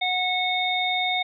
harmonic tone, 733 Hz, F#5, 16 cents flat, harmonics 1 / 3 / 5, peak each -26 / -26 / -26 dBFS, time 0.01-1.23 s, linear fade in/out 10 ms, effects none

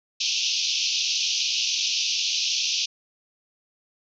white band-pass noise, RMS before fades -25 dBFS, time 0.2-2.86 s, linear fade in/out 10 ms, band 2500 to 6200 Hz, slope 96 dB/octave, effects none

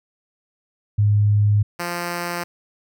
sine / 5% pulse tone pair in turn, 103.83 / 173.87 Hz, G#2 / F3, 0 / -7 cents, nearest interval major sixth, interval 893 cents, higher second, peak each -13 dBFS, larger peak neither, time 0.98-1.63 / 1.79-2.44 s, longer neither, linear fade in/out 10 ms, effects none

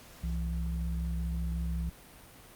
sine tone pair together, 64.5 / 168.26 Hz, C2 / E3, -24 / +36 cents, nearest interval octave + perfect fourth, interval 1660 cents, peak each -31 / -36 dBFS, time 0.23-1.9 s, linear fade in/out 10 ms, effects pink hiss -53 dBFS RMS until 2.55 s + Opus 48 kbps

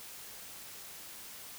silence, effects white hiss -48 dBFS RMS until 1.58 s

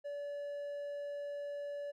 triangle tone, 575 Hz, D5, 37 cents flat, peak -37 dBFS, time 0.04-1.92 s, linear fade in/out 20 ms, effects none

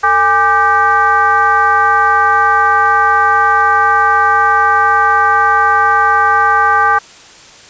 sine tone with frequency modulation, 1185 Hz, D6, 15 cents sharp, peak -7 dBFS, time 0.03-6.99 s, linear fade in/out 10 ms, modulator 368 Hz, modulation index 1.2, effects white hiss -38 dBFS RMS until 7.69 s + resampled to 16000 Hz

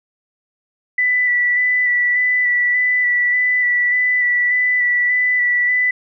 sine tone with vibrato, 1975.5 Hz, B6, in tune, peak -13 dBFS, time 0.98-5.91 s, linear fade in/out 5 ms, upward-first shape square, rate 1.7 Hz, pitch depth 15 cents each way, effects none

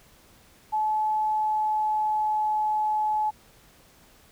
sine tone with pitch glide, 860 to 855 Hz, A5 to A5, -40 to -50 cents, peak -22 dBFS, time 0.72-3.31 s, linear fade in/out 20 ms, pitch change -10 cents, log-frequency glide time 1.21-2.51 s, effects pink hiss -56 dBFS RMS until 4.31 s

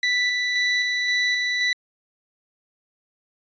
30% pulse tone with tremolo, 1975.5 Hz, B6, in tune, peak -16 dBFS, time 0.03-1.73 s, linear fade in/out 2 ms, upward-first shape square, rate 1.9 Hz, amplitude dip 25%, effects resampled to 16000 Hz

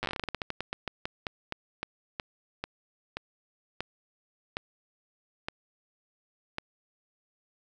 slowing click train, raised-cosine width 0.3 ms, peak -16 dBFS, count 29, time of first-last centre 0.03-6.584 s, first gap 8 ms, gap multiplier 1.2, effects none

